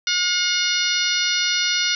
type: harmonic tone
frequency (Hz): 719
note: F#5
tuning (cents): -50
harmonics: 2 / 3 / 4 / 5 / 6 / 7 / 8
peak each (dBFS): -26 / -26 / -26 / -26 / -26 / -26 / -26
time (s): 0.07-1.95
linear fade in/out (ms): 2
effects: none